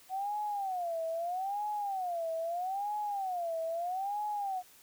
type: tone with vibrato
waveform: sine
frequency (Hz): 740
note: F#5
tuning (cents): 0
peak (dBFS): -32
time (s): 0.09-4.63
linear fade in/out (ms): 50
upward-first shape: sine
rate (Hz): 0.78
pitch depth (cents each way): 220
effects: white hiss -59 dBFS RMS until 4.82 s